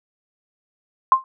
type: tone with exponential decay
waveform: sine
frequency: 1053 Hz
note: C6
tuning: 11 cents sharp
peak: -5 dBFS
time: 1.12-1.24 s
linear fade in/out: 1 ms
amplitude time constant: 25 ms
effects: none